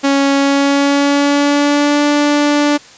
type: tone with pitch glide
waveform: sawtooth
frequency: 277.2 to 292.3 Hz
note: C#4 to D4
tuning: 0 to -8 cents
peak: -6 dBFS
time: 0.03-2.78 s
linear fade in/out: 20 ms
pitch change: +92 cents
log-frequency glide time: 0.35-2.04 s
effects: white hiss -39 dBFS RMS until 2.97 s + resampled to 16000 Hz